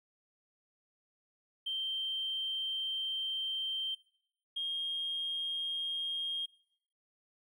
triangle tone pair in turn, 3136 / 3235 Hz, G7 / G#7, 0 / -46 cents, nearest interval minor second, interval 54 cents, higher second, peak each -30 / -30 dBFS, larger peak neither, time 1.66-3.95 / 4.56-6.46 s, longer first, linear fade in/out 10 ms, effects noise-tail reverb RT60 0.7 s tail -24 dB re dry + tanh soft clip ceiling -31 dBFS

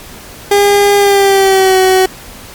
30% pulse tone with pitch glide, 404.9 to 375.6 Hz, G#4 to F#4, -44 to +26 cents, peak -3 dBFS, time 0.51-2.06 s, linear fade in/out 5 ms, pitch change -130 cents, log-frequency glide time 0.97-1.78 s, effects pink hiss -32 dBFS RMS until 2.54 s + MP3 96 kbps

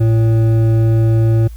triangle tone with hard clipping, 112.6 Hz, A2, 40 cents sharp, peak -11 dBFS, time 0-1.48 s, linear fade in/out 10 ms, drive 13 dB, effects added 56 Hz sine -28 dBFS peak until 1.56 s + white hiss -50 dBFS RMS until 1.56 s

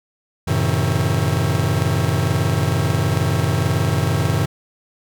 45% pulse chord, F# diminished seventh, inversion none, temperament just, 92.5 / 111 / 133.2 / 159.84 Hz, F#2 / A2 / C3 / Eb3, 0 / +16 / +31 / +47 cents, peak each -22 dBFS, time 0.47-4.46 s, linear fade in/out 10 ms, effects none

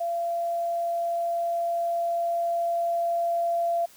sine tone with level ramp, 683 Hz, F5, 39 cents flat, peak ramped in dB -25 to -22 dBFS, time 0-3.86 s, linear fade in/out 10 ms, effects white hiss -53 dBFS RMS until 3.96 s

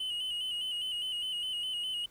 triangle tone with vibrato, 2960 Hz, F#7, in tune, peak -31 dBFS, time 0-2.06 s, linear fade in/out 5 ms, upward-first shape square, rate 4.9 Hz, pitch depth 45 cents each way, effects pink hiss -63 dBFS RMS until 2.1 s

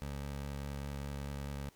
20% pulse tone with vibrato, 70.3 Hz, C#2, 25 cents sharp, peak -34 dBFS, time 0.02-1.69 s, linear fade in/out 0 ms, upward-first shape sine, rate 4.9 Hz, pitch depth 14 cents each way, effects pink hiss -65 dBFS RMS until 1.75 s

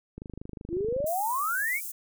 click train, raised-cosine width 3 ms, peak -26 dBFS, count 23, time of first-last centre 0.18-1.043 s, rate 25.5 Hz
sine exponential sweep, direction up, 320.6 to 2349 Hz, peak -26 dBFS, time 0.69-1.81 s, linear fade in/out 50 ms
white high-pass noise, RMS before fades -37 dBFS, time 1.06-1.92 s, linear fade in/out 10 ms, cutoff 7500 Hz, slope 24 dB/octave
effects none

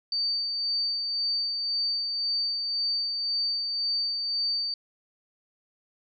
sine tone with tremolo, 4600 Hz, D8, 37 cents flat, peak -24 dBFS, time 0.12-4.74 s, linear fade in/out 2 ms, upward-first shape sine, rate 1.9 Hz, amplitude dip 35%, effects none

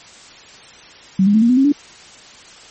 sine tone with pitch steps, 190.4 / 204.1 / 218.7 / 234.4 / 251.2 / 269.3 / 288.6 Hz, F#3 / G#3 / A3 / A#3 / B3 / C#4 / D4, +50 / -30 / -10 / +10 / +30 / -50 / -30 cents, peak -9 dBFS, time 1.19-1.722 s, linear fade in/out 5 ms, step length 76 ms, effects white hiss -41 dBFS RMS until 2.7 s + MP3 32 kbps

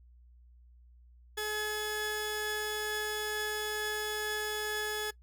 sawtooth tone pair together, 425.3 / 1699 Hz, G#4 / G#6, +41 / +39 cents, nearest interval 2 octaves, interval 2398 cents, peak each -32 / -31 dBFS, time 1.37-5.11 s, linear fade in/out 10 ms, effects noise-tail reverb RT60 0.1 s tail -21 dB re dry + added 60 Hz sine -55 dBFS peak until 5.22 s

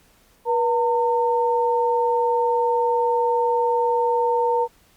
sine tone pair together, 482.1 / 910 Hz, B4 / A#5, -42 / -42 cents, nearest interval major seventh, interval 1100 cents, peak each -20 dBFS, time 0.45-4.68 s, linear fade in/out 50 ms, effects pink hiss -57 dBFS RMS until 4.96 s + Opus 48 kbps

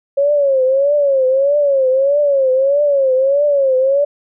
sine tone with vibrato, 550 Hz, C#5, 14 cents flat, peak -10 dBFS, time 0.17-4.05 s, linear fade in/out 10 ms, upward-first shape triangle, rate 1.6 Hz, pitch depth 130 cents each way, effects none

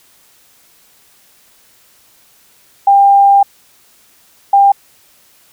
sine tone bursts at uneven times, 797 Hz, G5, 28 cents sharp, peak -4 dBFS, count 2, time 2.87-3.43 / 4.53-4.72 s, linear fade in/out 5 ms, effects white hiss -49 dBFS RMS until 5.52 s

